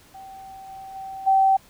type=tone with level steps; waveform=sine; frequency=772 Hz; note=G5; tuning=27 cents flat; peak=-38 / -36 / -32 / -14 dBFS; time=0.14-1.57 s; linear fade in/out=10 ms; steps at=0.68 / 0.94 / 1.26 s; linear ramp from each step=20 ms; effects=pink hiss -53 dBFS RMS until 1.69 s